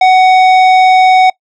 sine tone with hard clipping, 746 Hz, F#5, 14 cents sharp, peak -5 dBFS, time 0.01-1.3 s, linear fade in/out 5 ms, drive 15 dB, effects noise-tail reverb RT60 0.1 s tail -23 dB re dry + low-pass 4000 Hz 12 dB/octave

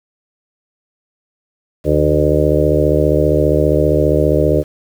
harmonic tone with a mistuned harmonic, 75 Hz, D2, 37 cents sharp, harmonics 1 / 2 / 4 / 5 / 6 / 7 / 8, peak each -18 / -18 / -18 / -18 / -18 / -18 / -18 dBFS, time 1.84-4.64 s, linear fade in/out 50 ms, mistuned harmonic 2, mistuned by +19 cents, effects 7-bit

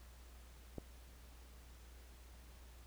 click, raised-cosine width 2 ms, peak -30 dBFS, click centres 0.783 s, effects added 60 Hz sine -56 dBFS peak until 2.86 s + pink hiss -64 dBFS RMS until 2.86 s

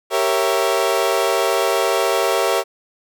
30% pulse chord, G diminished seventh, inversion none, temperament equal with one note detuned, 392 / 466.2 / 554.4 / 664.2 Hz, G4 / Bb4 / Db5 / Fb5, 0 / 0 / 0 / +13 cents, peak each -19 dBFS, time 0.1-2.64 s, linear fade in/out 50 ms, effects none

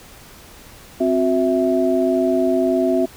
sine tone cluster, 262.9 / 364.6 / 657 Hz, C4 / F#4 / E5, +8 / -25 / -6 cents, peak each -19 dBFS, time 1-3.06 s, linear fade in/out 10 ms, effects pink hiss -43 dBFS RMS until 3.16 s

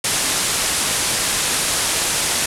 white low-pass noise, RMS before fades -20 dBFS, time 0.04-2.46 s, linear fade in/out 5 ms, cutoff 11000 Hz, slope 48 dB/octave, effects none

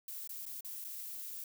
violet noise with dropouts, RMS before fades -44 dBFS, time 0.08-1.44 s, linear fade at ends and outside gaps 2 ms, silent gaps 0.275-0.293 / 0.455-0.463 / 0.608-0.647 / 0.842-0.847 s, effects none

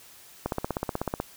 click train, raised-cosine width 1 ms, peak -13 dBFS, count 13, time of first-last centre 0.46-1.201 s, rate 16.2 Hz, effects white hiss -51 dBFS RMS until 1.36 s

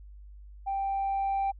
sine tone with level ramp, 785 Hz, G5, 2 cents sharp, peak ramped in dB -27 to -23 dBFS, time 0.66-1.52 s, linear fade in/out 20 ms, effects tanh soft clip ceiling -24 dBFS + added 50 Hz sine -45 dBFS peak until 1.59 s

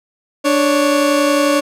30% pulse tone pair together, 293.7 / 556.2 Hz, D4 / C#5, 0 / +6 cents, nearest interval major seventh, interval 1106 cents, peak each -12 dBFS, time 0.44-1.61 s, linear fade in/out 20 ms, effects low-pass 12000 Hz 12 dB/octave

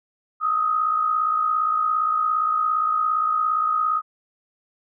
sine tone pair together, 1249.6 / 1307 Hz, D#6 / E6, +7 / -15 cents, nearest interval minor second, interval 78 cents, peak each -19 / -27 dBFS, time 0.4-4.02 s, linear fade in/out 50 ms, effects none

